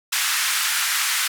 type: band-pass noise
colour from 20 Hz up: pink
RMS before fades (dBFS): -22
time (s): 0.12-1.28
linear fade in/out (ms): 10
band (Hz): 1300 to 14000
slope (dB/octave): 24
effects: none